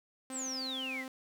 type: tone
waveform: sawtooth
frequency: 261.6 Hz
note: C4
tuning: in tune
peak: -37 dBFS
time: 0.3-1.08 s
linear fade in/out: 2 ms
type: exponential sweep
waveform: sine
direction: down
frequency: 8550 to 1881 Hz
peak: -36 dBFS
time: 0.31-1.05 s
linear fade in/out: 50 ms
effects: none